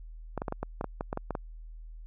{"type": "clicks", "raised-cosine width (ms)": 1, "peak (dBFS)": -18, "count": 12, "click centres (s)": [0.377, 0.419, 0.482, 0.524, 0.63, 0.811, 0.843, 1.009, 1.129, 1.174, 1.307, 1.352], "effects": ["added 40 Hz sine -42 dBFS peak until 2.06 s"]}